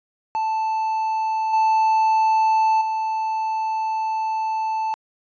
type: tone with level steps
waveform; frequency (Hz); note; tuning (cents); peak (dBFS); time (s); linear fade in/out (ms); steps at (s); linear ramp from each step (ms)
triangle; 880; A5; 0; -18 / -13 / -19; 0.35-4.94; 0; 1.53 / 2.81; 5
effects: resampled to 16000 Hz